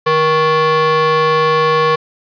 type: ring-modulated tone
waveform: square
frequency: 314.5 Hz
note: D#4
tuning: 19 cents sharp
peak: -8 dBFS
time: 0.06-1.96 s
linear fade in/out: 10 ms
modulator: 789 Hz
effects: resampled to 11025 Hz + 8-bit